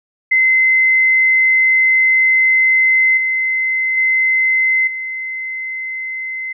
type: tone with level steps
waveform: sine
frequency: 2058 Hz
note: C7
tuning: 29 cents flat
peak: -9 / -14 / -11 / -21 dBFS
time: 0.31-6.53 s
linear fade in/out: 10 ms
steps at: 3.17 / 3.97 / 4.87 s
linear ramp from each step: 5 ms
effects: none